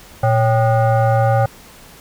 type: tone with frequency modulation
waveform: sine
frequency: 115.9 Hz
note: A#2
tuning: 10 cents flat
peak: -11 dBFS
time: 0.23-1.46 s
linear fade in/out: 5 ms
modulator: 669 Hz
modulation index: 1.1
effects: pink hiss -42 dBFS RMS until 2 s